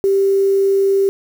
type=tone with quantisation; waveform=sine; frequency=392 Hz; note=G4; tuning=in tune; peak=-11 dBFS; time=0.04-1.09 s; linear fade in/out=0 ms; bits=6; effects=none